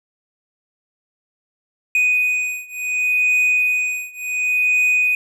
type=beating tone pair; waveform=triangle; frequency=2489 / 2489.69 Hz; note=D#7 / D#7; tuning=0 / 0 cents; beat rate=0.69 Hz; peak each=-17 / -18 dBFS; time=1.95-5.15 s; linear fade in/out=2 ms; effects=none